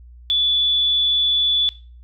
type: tone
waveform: sine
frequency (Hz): 3454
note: A7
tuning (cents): -33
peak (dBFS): -15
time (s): 0.3-1.69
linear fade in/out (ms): 0
effects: noise-tail reverb RT60 0.4 s tail -18 dB re dry + added 60 Hz sine -40 dBFS peak until 2.03 s